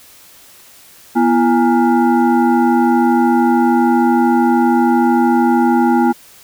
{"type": "tone with frequency modulation", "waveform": "sine", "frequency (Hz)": 244, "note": "B3", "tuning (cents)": -21, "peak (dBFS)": -9, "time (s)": [1.15, 6.13], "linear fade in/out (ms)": 20, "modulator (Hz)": 581, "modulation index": 1.2, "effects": ["white hiss -43 dBFS RMS until 6.43 s"]}